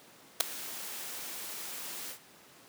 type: noise with ADSR envelope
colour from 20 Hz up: white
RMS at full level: -20 dBFS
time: 0.4-2.19 s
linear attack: 8 ms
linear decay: 3 ms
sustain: -21 dB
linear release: 94 ms
effects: pink hiss -56 dBFS RMS until 2.68 s + high-pass 200 Hz 12 dB/octave